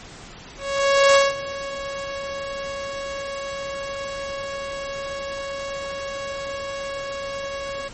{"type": "tone with ADSR envelope", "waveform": "sawtooth", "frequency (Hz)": 554.4, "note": "C#5", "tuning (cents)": 0, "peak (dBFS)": -7, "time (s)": [0.57, 7.89], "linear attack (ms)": 580, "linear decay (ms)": 190, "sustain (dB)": -17, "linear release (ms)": 15, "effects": ["pink hiss -41 dBFS RMS until 7.93 s", "MP3 32 kbps"]}